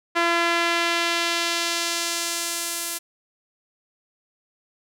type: tone with band-pass filter sweep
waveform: sawtooth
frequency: 340 Hz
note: F4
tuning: 46 cents flat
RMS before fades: -24 dBFS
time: 0.15-2.99 s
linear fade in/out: 20 ms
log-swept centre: 1700 to 11000 Hz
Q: 0.86
effects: none

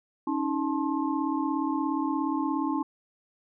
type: tone cluster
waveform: sine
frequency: 277.7 / 314.7 / 872 / 1064 Hz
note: C#4 / D#4 / A5 / C6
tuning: +3 / +20 / -16 / +29 cents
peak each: -29 / -29 / -34 / -34 dBFS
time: 0.27-2.83 s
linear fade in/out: 5 ms
effects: none

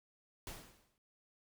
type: noise with exponential decay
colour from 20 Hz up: pink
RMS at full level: -44 dBFS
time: 0.47-0.98 s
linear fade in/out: 1 ms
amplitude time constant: 110 ms
effects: none

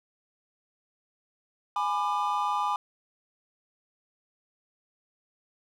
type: chord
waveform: triangle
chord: G# diminished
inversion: none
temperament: just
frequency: 830.6 / 996.7 / 1196.1 Hz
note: G#5 / B5 / D6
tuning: 0 / +16 / +31 cents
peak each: -28 dBFS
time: 1.76-2.76 s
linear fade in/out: 2 ms
effects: none

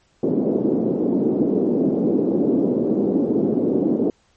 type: band-pass noise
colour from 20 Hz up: pink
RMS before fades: -19 dBFS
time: 0.23-4.1 s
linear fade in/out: 2 ms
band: 220 to 420 Hz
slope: 24 dB/octave
effects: pink hiss -61 dBFS RMS until 4.36 s + MP3 32 kbps

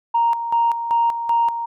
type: tone with tremolo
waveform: sine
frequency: 932 Hz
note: A#5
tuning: 1 cent flat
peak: -13 dBFS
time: 0.14-1.66 s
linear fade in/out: 10 ms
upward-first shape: square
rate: 2.6 Hz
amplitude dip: 65%
effects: tanh soft clip ceiling -9 dBFS

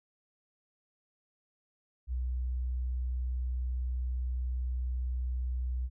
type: tone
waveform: sine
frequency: 62.4 Hz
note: B1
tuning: 19 cents sharp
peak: -30 dBFS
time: 2.07-5.9 s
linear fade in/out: 50 ms
effects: none

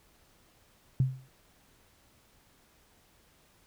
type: tone with exponential decay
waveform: sine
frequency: 130.81 Hz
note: C3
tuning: in tune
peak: -19 dBFS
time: 1-1.28 s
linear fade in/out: 2 ms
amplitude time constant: 60 ms
effects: pink hiss -64 dBFS RMS until 3.66 s

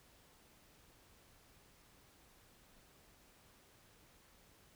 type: silence
effects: pink hiss -66 dBFS RMS until 4.75 s

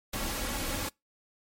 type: noise with comb filter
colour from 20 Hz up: pink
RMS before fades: -33 dBFS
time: 0.13-0.89 s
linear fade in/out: 5 ms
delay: 3.6 ms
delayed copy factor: +0.5
effects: noise-tail reverb RT60 0.2 s tail -26 dB re dry + MP3 64 kbps

